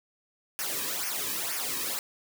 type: noise with flanger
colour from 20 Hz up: white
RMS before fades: -32 dBFS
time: 0.59-1.99 s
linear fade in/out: 0 ms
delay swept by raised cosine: 0.25 to 1.45 ms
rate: 2.1 Hz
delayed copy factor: -0.75
effects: none